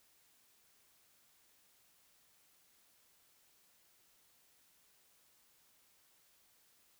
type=silence; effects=white hiss -70 dBFS RMS until 6.99 s